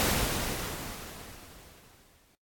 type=noise with exponential decay; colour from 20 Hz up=pink; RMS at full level=-25 dBFS; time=0-2.35 s; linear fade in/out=0 ms; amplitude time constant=510 ms; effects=noise-tail reverb RT60 0.2 s tail -26 dB re dry + AAC 64 kbps